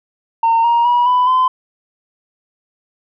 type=tone with pitch steps; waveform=sine; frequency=914 / 940.2 / 967.2 / 995 / 1023.6 Hz; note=A#5 / A#5 / B5 / B5 / C6; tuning=-34 / +15 / -36 / +13 / -38 cents; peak=-8 dBFS; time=0.43-1.48 s; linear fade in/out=5 ms; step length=210 ms; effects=tanh soft clip ceiling -8 dBFS